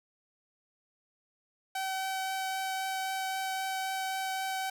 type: tone with vibrato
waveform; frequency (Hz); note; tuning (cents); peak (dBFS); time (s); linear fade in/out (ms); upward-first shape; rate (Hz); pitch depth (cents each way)
sawtooth; 764; G5; -45; -28; 1.75-4.7; 5; triangle; 3.8; 8
effects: none

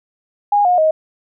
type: tone with pitch steps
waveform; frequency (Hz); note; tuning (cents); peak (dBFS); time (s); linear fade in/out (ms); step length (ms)
sine; 820 / 718 / 628.7; G#5 / F5 / D#5; -22 / +48 / +18; -10; 0.52-0.91; 5; 130
effects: none

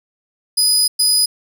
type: tone bursts at uneven times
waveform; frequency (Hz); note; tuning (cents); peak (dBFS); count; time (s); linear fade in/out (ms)
25% pulse; 4975; D#8; -1; -7; 2; 0.57-0.88 / 0.99-1.26; 10
effects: none

